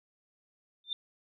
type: tone with exponential growth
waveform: sine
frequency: 3584 Hz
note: A7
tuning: 31 cents sharp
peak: -27 dBFS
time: 0.84-0.93 s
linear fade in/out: 2 ms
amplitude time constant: 19 ms
effects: none